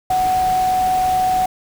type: tone in noise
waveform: sine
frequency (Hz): 743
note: F#5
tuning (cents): +7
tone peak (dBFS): -14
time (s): 0.1-1.46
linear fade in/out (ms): 5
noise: pink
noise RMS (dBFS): -30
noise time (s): 0.1-1.46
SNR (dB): +13
effects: none